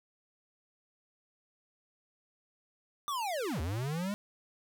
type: linear two-way sweep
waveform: square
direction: down then up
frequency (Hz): 1200 to 73.42 to 210.1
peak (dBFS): -33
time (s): 3.08-4.14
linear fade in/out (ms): 0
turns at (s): 3.61
effects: none